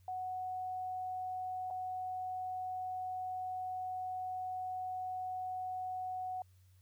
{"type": "tone with dropouts", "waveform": "sine", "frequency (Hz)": 740, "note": "F#5", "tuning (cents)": 0, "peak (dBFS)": -37, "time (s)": [0.08, 6.42], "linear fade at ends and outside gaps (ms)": 2, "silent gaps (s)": [1.703, 1.708], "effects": ["added 92 Hz sine -61 dBFS peak until 6.81 s", "white hiss -75 dBFS RMS until 6.81 s"]}